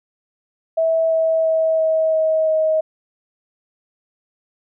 sine tone with pitch steps, 651 / 646.9 / 642.8 / 638.7 / 634.7 / 630.6 Hz, E5 / E5 / E5 / D#5 / D#5 / D#5, -22 / -33 / -44 / +45 / +34 / +23 cents, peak -14 dBFS, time 0.77-2.81 s, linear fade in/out 10 ms, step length 340 ms, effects none

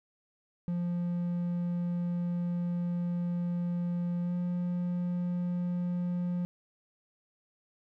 triangle tone with pitch glide, 174.61 to 176.84 Hz, F3 to F3, 0 to +22 cents, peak -27 dBFS, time 0.68-6.45 s, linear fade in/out 0 ms, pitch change +22 cents, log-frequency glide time 4.22-4.34 s, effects none

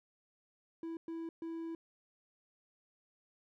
triangle tone bursts at uneven times, 329.5 Hz, E4, 1 cent flat, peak -37 dBFS, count 3, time 0.83-0.97 / 1.08-1.29 / 1.42-1.75 s, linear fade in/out 2 ms, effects none

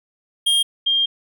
square / sine tone pair in turn, 3225 / 3207 Hz, G7 / G7, +48 / +39 cents, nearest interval unison, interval 9 cents, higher first, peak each -15 dBFS, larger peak neither, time 0.46-0.63 / 0.86-1.06 s, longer second, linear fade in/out 10 ms, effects none

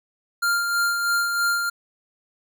square tone with tremolo, 1396.9 Hz, F6, in tune, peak -19 dBFS, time 0.42-1.7 s, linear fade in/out 10 ms, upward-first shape sine, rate 3.1 Hz, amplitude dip 40%, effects none

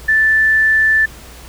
sine tone, 1760 Hz, A6, in tune, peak -9 dBFS, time 0.08-1.06 s, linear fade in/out 10 ms, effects added 60 Hz sine -36 dBFS peak until 1.48 s + pink hiss -38 dBFS RMS until 1.48 s

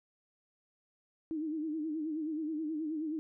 sine tone with vibrato, 311.1 Hz, D#4, in tune, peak -33 dBFS, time 1.31-3.19 s, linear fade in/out 0 ms, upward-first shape sine, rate 9.4 Hz, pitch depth 82 cents each way, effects none

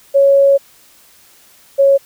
sine tone pair in turn, 554.4 / 551.7 Hz, C#5 / C#5, 0 / -8 cents, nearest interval unison, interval 8 cents, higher first, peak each -6 dBFS, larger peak neither, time 0.14-0.58 / 1.78-1.98 s, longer first, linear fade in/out 20 ms, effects white hiss -47 dBFS RMS until 2.05 s

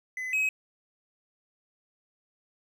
triangle tone pair in turn, 2021 / 2546 Hz, B6 / D#7, +39 / +39 cents, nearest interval major third, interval 400 cents, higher second, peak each -30 / -22 dBFS, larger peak second, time 0.17-0.33 / 0.33-0.49 s, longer neither, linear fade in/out 2 ms, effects none

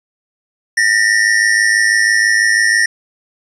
square tone pair together, 1799.9 / 1906 Hz, A6 / A#6, +39 / +38 cents, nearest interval minor second, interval 99 cents, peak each -13 / -14 dBFS, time 0.77-2.86 s, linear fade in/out 5 ms, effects resampled to 22050 Hz + 8-bit

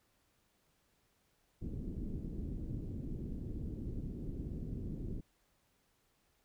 pink low-pass noise, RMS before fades -41 dBFS, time 1.61-5.21 s, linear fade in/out 10 ms, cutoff 330 Hz, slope 24 dB/octave, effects pink hiss -75 dBFS RMS until 6.44 s

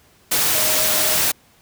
sine tone in noise, 622 Hz, D#5, 1 cent flat, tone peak -28 dBFS, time 0.54-1.17 s, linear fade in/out 10 ms, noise white, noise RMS -18 dBFS, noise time 0.31-1.32 s, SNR -13 dB, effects pink hiss -54 dBFS RMS until 1.61 s + high-pass 60 Hz 12 dB/octave

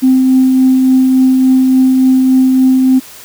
sine tone with tremolo, 260 Hz, C4, 11 cents flat, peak -3 dBFS, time 0.02-3 s, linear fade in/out 20 ms, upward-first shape triangle, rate 3.5 Hz, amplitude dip 30%, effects tanh soft clip ceiling 0 dBFS + white hiss -34 dBFS RMS until 3.24 s

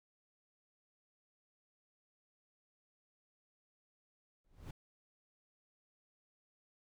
brown noise with exponential growth, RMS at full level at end -40 dBFS, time 4.44-4.71 s, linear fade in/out 5 ms, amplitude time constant 58 ms, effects none

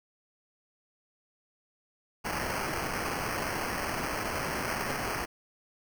violet noise with sample-and-hold, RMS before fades -33 dBFS, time 2.24-5.26 s, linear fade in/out 20 ms, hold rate 3675 Hz, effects none

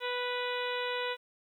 harmonic tone with a mistuned harmonic, 493 Hz, B4, 3 cents flat, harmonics 1 / 2 / 3 / 4 / 5 / 6 / 7 / 8, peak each -35 / -38 / -40 / -41 / -42 / -43 / -43 / -44 dBFS, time 0-1.17 s, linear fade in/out 50 ms, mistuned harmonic 8, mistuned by -21 cents, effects 11-bit

